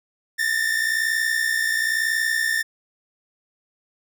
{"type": "tone pair together", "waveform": "45% pulse", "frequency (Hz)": [1760, 1821], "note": ["A6", "A#6"], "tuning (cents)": [0, -41], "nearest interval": "minor second", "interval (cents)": 59, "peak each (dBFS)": [-24, -22], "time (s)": [0.38, 2.63], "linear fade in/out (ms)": 20, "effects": []}